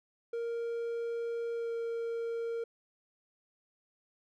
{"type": "tone with pitch glide", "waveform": "triangle", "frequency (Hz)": [466.2, 462.7], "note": ["A#4", "A#4"], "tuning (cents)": [0, -13], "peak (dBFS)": -31, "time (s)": [0.33, 2.64], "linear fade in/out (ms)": 5, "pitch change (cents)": -13, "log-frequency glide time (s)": [1.54, 1.72], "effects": []}